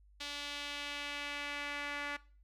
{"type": "tone with band-pass filter sweep", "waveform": "sawtooth", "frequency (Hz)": 288.6, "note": "D4", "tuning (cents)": -30, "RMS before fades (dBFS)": -41, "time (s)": [0.2, 2.17], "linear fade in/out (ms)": 10, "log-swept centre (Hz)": [3700, 1900], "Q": 1.8, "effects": ["noise-tail reverb RT60 0.4 s tail -19 dB re dry", "added 50 Hz sine -60 dBFS peak until 2.43 s"]}